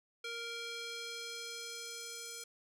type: tone with band-pass filter sweep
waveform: square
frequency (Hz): 466.2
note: A#4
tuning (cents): 0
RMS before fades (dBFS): -44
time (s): 0.24-2.44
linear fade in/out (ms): 5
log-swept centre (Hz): 3000 to 7300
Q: 1.1
effects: none